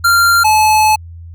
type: tone pair in turn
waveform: square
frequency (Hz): 1387 / 861.4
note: F6 / A5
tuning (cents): -12 / -37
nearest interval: minor sixth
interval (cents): 825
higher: first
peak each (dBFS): -8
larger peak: neither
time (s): 0.04-0.44 / 0.44-0.96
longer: second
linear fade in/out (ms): 10
effects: added 84 Hz sine -29 dBFS peak until 1.34 s